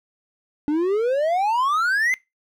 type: exponential sweep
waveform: triangle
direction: up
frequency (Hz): 287.5 to 2093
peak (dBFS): -16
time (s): 0.68-2.14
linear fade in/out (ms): 0
effects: noise-tail reverb RT60 0.2 s tail -21 dB re dry